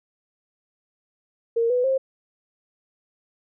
sine tone with pitch steps, 462.5 / 495.7 / 531.3 Hz, A#4 / B4 / C5, -14 / +6 / +26 cents, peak -18 dBFS, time 1.56-1.98 s, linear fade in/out 10 ms, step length 140 ms, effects none

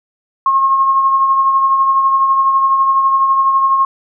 sine tone with tremolo, 1079 Hz, C#6, 47 cents flat, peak -7 dBFS, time 0.46-3.85 s, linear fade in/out 2 ms, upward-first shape triangle, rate 12 Hz, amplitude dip 45%, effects none

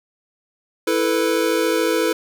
square chord, E suspended fourth, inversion none, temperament equal, 329.6 / 440 / 493.9 Hz, E4 / A4 / B4, 0 / 0 / 0 cents, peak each -22 dBFS, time 0.87-2.13 s, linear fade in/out 5 ms, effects none

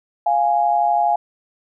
sine tone pair together, 698 / 830.1 Hz, F5 / G#5, -1 / -1 cents, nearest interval minor third, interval 300 cents, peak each -17 dBFS, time 0.26-1.16 s, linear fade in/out 5 ms, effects none

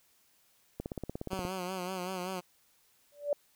click train, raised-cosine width 2 ms, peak -23 dBFS, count 12, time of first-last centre 0.8-1.451 s, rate 16.9 Hz
10% pulse tone with vibrato, 184 Hz, F#3, 9 cents flat, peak -27 dBFS, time 1.3-2.41 s, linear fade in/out 20 ms, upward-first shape sine, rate 5.2 Hz, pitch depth 62 cents each way
sine tone with exponential growth, 580 Hz, D5, 22 cents flat, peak -23 dBFS, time 3.12-3.33 s, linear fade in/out 2 ms, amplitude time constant 44 ms
effects white hiss -68 dBFS RMS until 3.55 s

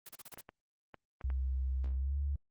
white noise bursts, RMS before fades -48 dBFS, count 6, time 0.06-0.411 s, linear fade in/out 5 ms, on 31 ms, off 33 ms
clicks, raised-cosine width 0.5 ms, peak -33 dBFS, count 6, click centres 0.339 / 0.375 / 0.491 / 0.943 / 1.212 / 1.302 s
sine tone with pitch glide, 65.2 to 70.69 Hz, C2 to C#2, -5 to +34 cents, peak -31 dBFS, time 1.24-2.36 s, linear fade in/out 5 ms, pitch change +139 cents, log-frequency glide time 1.96-2.17 s
effects Opus 32 kbps

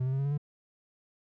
triangle tone with pitch steps, 127.7 / 131.21 / 134.83 / 138.54 / 142.35 / 146.27 Hz, C3 / C3 / C#3 / C#3 / C#3 / D3, -42 / +5 / -48 / -1 / +46 / -7 cents, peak -25 dBFS, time 0-0.378 s, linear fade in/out 10 ms, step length 63 ms, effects none

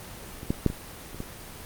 clicks, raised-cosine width 3 ms, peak -27 / -11 / -7 / -19 / -25 / -21 dBFS, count 6, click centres 0.431 / 0.505 / 0.663 / 0.701 / 1.146 / 1.204 s, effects pink hiss -42 dBFS RMS until 1.65 s + Opus 24 kbps

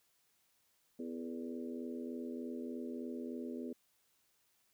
harmonic tone with a mistuned harmonic, 83.3 Hz, E2, 19 cents sharp, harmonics 3 / 4 / 5 / 6 / 7, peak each -42 / -47 / -47 / -52 / -55 dBFS, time 0.99-3.73 s, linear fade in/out 5 ms, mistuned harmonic 6, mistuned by -56 cents, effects white hiss -75 dBFS RMS until 4.73 s

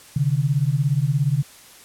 sine beating tone pair, 132.8 / 149.8 Hz, C3 / D3, +26 / +35 cents, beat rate 17 Hz, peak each -20 dBFS, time 0.16-1.43 s, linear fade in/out 5 ms, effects white hiss -46 dBFS RMS until 1.84 s + low-pass 12000 Hz 12 dB/octave

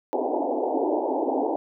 pink band-pass noise, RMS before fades -25 dBFS, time 0.13-1.56 s, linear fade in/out 0 ms, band 260 to 910 Hz, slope 96 dB/octave, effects none

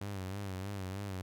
sawtooth tone with vibrato, 97 Hz, G2, 18 cents flat, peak -34 dBFS, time 0.01-1.22 s, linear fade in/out 5 ms, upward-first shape sine, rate 3.2 Hz, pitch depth 84 cents each way, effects none

